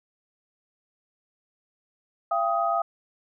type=tone cluster; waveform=sine; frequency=681 / 788 / 1254 Hz; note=F5 / G5 / D#6; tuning=-44 / +9 / +13 cents; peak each=-25 / -28 / -26 dBFS; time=2.31-2.82 s; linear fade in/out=5 ms; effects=none